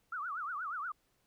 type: tone with vibrato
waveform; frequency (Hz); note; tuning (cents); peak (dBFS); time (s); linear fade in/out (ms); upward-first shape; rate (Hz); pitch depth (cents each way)
sine; 1297; E6; -28; -36; 0.12-0.92; 5; triangle; 8.4; 280
effects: pink hiss -75 dBFS RMS until 1.26 s